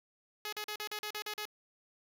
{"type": "tone bursts", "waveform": "5% pulse", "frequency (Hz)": 422, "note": "G#4", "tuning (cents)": 28, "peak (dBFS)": -26, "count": 9, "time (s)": [0.45, 1.454], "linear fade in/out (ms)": 2, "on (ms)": 76, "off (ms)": 40, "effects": []}